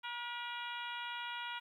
harmonic tone with a mistuned harmonic, 477.4 Hz, A#4, 41 cents sharp, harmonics 2 / 3 / 4 / 5 / 6 / 7 / 8, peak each -44 / -45 / -50 / -49 / -48 / -49 / -56 dBFS, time 0.03-1.6 s, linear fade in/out 20 ms, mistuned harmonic 4, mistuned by +31 cents, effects 12-bit

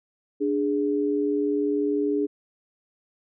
sine tone pair together, 293.2 / 413.4 Hz, D4 / G#4, -3 / -8 cents, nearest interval tritone, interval 595 cents, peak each -24 dBFS, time 0.4-2.27 s, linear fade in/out 20 ms, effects none

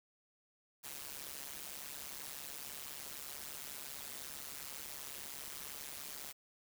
white noise with amplitude modulation, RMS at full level -43 dBFS, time 0.83-6.33 s, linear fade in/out 20 ms, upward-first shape sine, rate 142 Hz, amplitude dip 90%, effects none

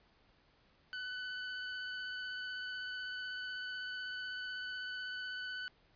sawtooth tone with vibrato, 1500 Hz, F#6, 23 cents sharp, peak -36 dBFS, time 0.93-5.68 s, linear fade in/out 0 ms, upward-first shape triangle, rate 16 Hz, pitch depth 12 cents each way, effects pink hiss -69 dBFS RMS until 5.95 s + resampled to 11025 Hz

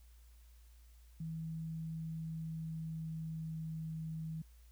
sine tone with pitch glide, 161.4 to 159.82 Hz, E3 to D#3, -36 to +47 cents, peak -39 dBFS, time 1.2-4.42 s, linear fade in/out 5 ms, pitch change -17 cents, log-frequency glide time 2.01-3.75 s, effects added 58 Hz sine -57 dBFS peak until 4.71 s + white hiss -71 dBFS RMS until 4.71 s

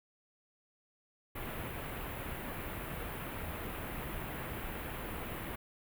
pink band-stop noise, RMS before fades -41 dBFS, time 1.35-5.56 s, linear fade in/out 10 ms, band 2800 to 12000 Hz, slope 24 dB/octave, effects none

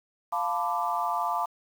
sine chord, B half-diminished seventh, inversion second, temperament equal with one note detuned, 698.5 / 880 / 1001 / 1174.7 Hz, F5 / A5 / B5 / D6, 0 / 0 / +23 / 0 cents, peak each -31 dBFS, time 0.32-1.46 s, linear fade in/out 10 ms, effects 8-bit

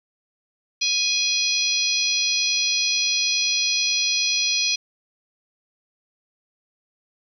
harmonic tone, 830.6 Hz, G#5, in tune, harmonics 3 / 4 / 5 / 6 / 7, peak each -25 / -27 / -24 / -27 / -26 dBFS, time 0.81-4.76 s, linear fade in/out 10 ms, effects 9-bit

